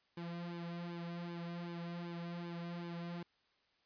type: tone with flanger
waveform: sawtooth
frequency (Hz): 171.7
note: F3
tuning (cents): -29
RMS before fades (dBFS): -44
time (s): 0.17-3.23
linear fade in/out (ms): 5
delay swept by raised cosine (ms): 1.5 to 3.6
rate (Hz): 2.6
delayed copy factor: -0.8
effects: white hiss -75 dBFS RMS until 3.85 s + resampled to 11025 Hz